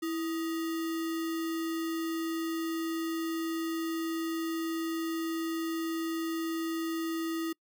sine tone with sample-and-hold, 328.3 Hz, E4, 7 cents flat, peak -30 dBFS, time 0.02-7.53 s, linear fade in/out 10 ms, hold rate 1575 Hz, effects noise-tail reverb RT60 0.1 s tail -25 dB re dry

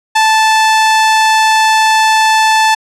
sawtooth tone, 877 Hz, A5, 6 cents flat, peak -3 dBFS, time 0.15-2.75 s, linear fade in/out 10 ms, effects low-pass 8000 Hz 12 dB/octave

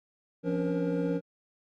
triangle tone cluster, 173.7 / 267.5 / 285.1 / 471.9 / 535 Hz, F3 / C4 / C#4 / A#4 / C5, -9 / +38 / +49 / +21 / +38 cents, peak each -29 / -37 / -30 / -30 / -36 dBFS, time 0.43-1.21 s, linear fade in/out 50 ms, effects Opus 48 kbps

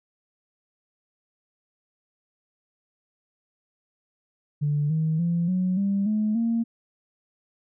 sine tone with pitch steps, 146.83 / 158.28 / 170.62 / 183.93 / 198.27 / 213.7 / 230.4 Hz, D3 / D#3 / F3 / F#3 / G3 / G#3 / A#3, 0 / +30 / -40 / -10 / +20 / +50 / -20 cents, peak -20 dBFS, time 4.61-6.64 s, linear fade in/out 20 ms, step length 290 ms, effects tanh soft clip ceiling -16 dBFS

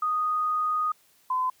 sine tone pair in turn, 1241 / 1019.5 Hz, D#6 / C6, -5 / -45 cents, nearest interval minor third, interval 340 cents, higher first, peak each -23 / -23 dBFS, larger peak neither, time 0.02-0.92 / 1.3-1.5 s, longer first, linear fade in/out 5 ms, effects white hiss -62 dBFS RMS until 1.6 s + high-pass 60 Hz 12 dB/octave

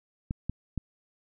clicks, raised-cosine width 5 ms, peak -18 dBFS, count 3, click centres 0.309 / 0.496 / 0.777 s, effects none

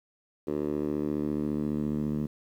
10% pulse tone with band-pass filter sweep, 74.6 Hz, D2, 28 cents sharp, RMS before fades -30 dBFS, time 0.47-2.27 s, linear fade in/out 10 ms, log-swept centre 380 to 200 Hz, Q 2, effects 10-bit

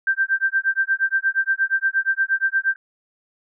sine tone with tremolo, 1570 Hz, G6, 2 cents sharp, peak -14 dBFS, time 0.07-2.76 s, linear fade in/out 2 ms, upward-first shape sine, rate 8.5 Hz, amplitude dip 100%, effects none

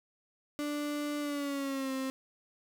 35% pulse tone with pitch glide, 293.7 to 264.7 Hz, D4 to C4, 0 to +20 cents, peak -31 dBFS, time 0.59-2.1 s, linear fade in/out 0 ms, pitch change -180 cents, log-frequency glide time 1.2-1.92 s, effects none

